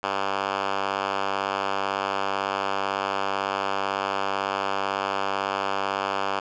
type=tone with band-pass filter; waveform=5% pulse; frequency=98 Hz; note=G2; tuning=in tune; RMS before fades=-27 dBFS; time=0.03-6.4 s; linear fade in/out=10 ms; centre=1400 Hz; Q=0.75; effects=resampled to 16000 Hz + 8-bit